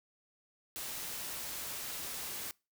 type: noise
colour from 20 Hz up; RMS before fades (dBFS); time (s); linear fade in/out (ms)
white; -41; 0.76-2.51; 0
effects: noise-tail reverb RT60 0.3 s tail -25 dB re dry